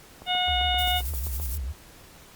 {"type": "click train", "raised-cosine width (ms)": 1, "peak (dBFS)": -27, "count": 10, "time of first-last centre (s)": [0.22, 1.4], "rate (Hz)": 7.63}
{"type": "harmonic tone", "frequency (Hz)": 726, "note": "F#5", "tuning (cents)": -33, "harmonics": [1, 2, 3, 4, 5], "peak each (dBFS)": [-26, -35, -33, -27, -29], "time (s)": [0.26, 1.02], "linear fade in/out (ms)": 50}
{"type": "tone with vibrato", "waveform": "sine", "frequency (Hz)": 67.9, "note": "C#2", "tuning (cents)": -35, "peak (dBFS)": -28, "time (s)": [0.47, 1.73], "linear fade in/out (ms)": 20, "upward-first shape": "triangle", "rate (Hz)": 6.6, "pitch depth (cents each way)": 260}
{"type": "noise with tremolo", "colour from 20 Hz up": "violet", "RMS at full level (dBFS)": -34, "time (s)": [0.78, 1.58], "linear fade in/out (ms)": 10, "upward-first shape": "square", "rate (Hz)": 11, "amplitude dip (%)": 45}
{"effects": ["pink hiss -50 dBFS RMS until 2.35 s", "Opus 48 kbps"]}